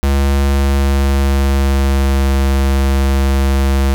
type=tone with pitch glide; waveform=square; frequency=69.3 to 67.99 Hz; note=C#2 to C#2; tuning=0 to -33 cents; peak=-11 dBFS; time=0.03-3.94 s; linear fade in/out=0 ms; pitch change=-33 cents; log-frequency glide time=0.35-2.31 s; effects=none